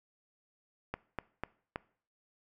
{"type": "clicks", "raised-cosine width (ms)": 0.5, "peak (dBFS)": -20, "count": 4, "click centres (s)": [0.94, 1.187, 1.436, 1.759], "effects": ["noise-tail reverb RT60 0.5 s tail -21 dB re dry"]}